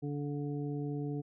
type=harmonic tone; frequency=144.8 Hz; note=D3; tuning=24 cents flat; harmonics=1 / 2 / 3 / 5; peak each=-36 / -38 / -42 / -52 dBFS; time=0.02-1.22 s; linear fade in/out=20 ms; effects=none